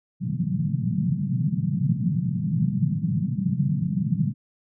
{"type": "band-pass noise", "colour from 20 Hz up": "white", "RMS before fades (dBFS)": -24, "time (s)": [0.2, 4.34], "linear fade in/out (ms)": 50, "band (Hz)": [120, 190], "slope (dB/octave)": 48, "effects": []}